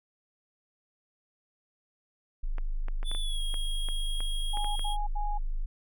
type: tone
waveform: sine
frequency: 25.94 Hz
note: G#0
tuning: 1 cent flat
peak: -27 dBFS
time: 2.43-5.66 s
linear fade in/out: 10 ms
type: clicks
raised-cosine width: 0.5 ms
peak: -27 dBFS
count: 11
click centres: 2.583 / 2.884 / 3.03 / 3.115 / 3.149 / 3.542 / 3.887 / 4.205 / 4.572 / 4.645 / 4.794 s
type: tone with pitch glide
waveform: square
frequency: 3468 to 3277 Hz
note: A7 to G#7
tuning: -26 to -24 cents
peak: -36 dBFS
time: 3.04-4.97 s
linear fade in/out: 50 ms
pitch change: -98 cents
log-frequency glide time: 3.2-3.42 s
type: tone bursts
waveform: sine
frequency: 830.6 Hz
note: G#5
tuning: in tune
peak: -33 dBFS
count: 3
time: 4.53-5.382 s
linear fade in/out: 10 ms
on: 230 ms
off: 81 ms
effects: none